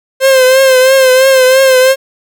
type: tone with vibrato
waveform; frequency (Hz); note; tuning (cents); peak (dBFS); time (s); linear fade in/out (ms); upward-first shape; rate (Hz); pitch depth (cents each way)
45% pulse; 523.3; C5; 0; -4; 0.2-1.96; 50; triangle; 3; 56
effects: none